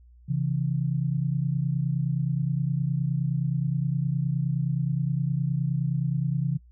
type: tone pair together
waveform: sine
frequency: 135.2 / 164.81 Hz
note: C#3 / E3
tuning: -43 / 0 cents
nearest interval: minor third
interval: 343 cents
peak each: -25 / -27 dBFS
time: 0.28-6.58 s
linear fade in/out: 20 ms
effects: noise-tail reverb RT60 0.1 s tail -24 dB re dry + added 60 Hz sine -50 dBFS peak until 6.71 s